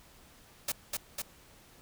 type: noise with echo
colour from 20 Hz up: white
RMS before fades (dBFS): -32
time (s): 0.68-0.72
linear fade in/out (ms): 5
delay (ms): 250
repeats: 2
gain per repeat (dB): -2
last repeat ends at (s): 1.22
effects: pink hiss -58 dBFS RMS until 1.81 s